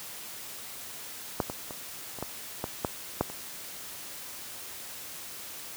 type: clicks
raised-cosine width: 1 ms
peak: -11 / -19 / -24 / -26 / -18 / -16 / -12 / -10 / -27 dBFS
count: 9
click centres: 1.402 / 1.499 / 1.708 / 2.187 / 2.226 / 2.641 / 2.848 / 3.21 / 3.3 s
effects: white hiss -42 dBFS RMS until 5.76 s + high-pass 60 Hz 12 dB/octave